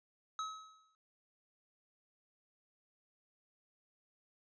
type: tone with exponential decay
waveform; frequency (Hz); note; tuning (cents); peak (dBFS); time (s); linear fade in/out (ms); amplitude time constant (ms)
square; 1283; E6; -47; -36; 0.39-0.95; 1; 120
effects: resampled to 16000 Hz